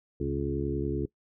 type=harmonic tone with a mistuned harmonic; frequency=70.6 Hz; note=C#2; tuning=32 cents sharp; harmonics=1 / 2 / 3 / 4 / 5 / 6; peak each=-35 / -34 / -39 / -34 / -33 / -35 dBFS; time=0.2-1.06 s; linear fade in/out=5 ms; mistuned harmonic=2; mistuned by=-58 cents; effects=noise-tail reverb RT60 0.1 s tail -21 dB re dry